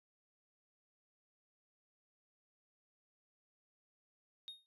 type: tone with exponential decay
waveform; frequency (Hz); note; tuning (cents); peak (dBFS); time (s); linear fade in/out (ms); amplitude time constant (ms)
triangle; 3712; A#7; -8; -39; 4.48-4.66; 0; 39
effects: tanh soft clip ceiling -41 dBFS + resampled to 32000 Hz